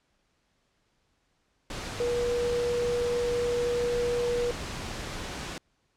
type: tone in noise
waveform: sine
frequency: 481.7 Hz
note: B4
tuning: 43 cents flat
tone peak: -25 dBFS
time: 2-4.51 s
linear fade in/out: 2 ms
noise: pink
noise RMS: -36 dBFS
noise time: 1.7-5.58 s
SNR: +8 dB
effects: pink hiss -72 dBFS RMS until 5.96 s + low-pass 7000 Hz 12 dB/octave